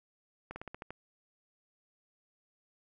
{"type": "slowing click train", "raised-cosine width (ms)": 0.5, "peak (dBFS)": -27, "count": 7, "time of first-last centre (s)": [0.51, 0.906], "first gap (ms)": 50, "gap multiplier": 1.11, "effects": []}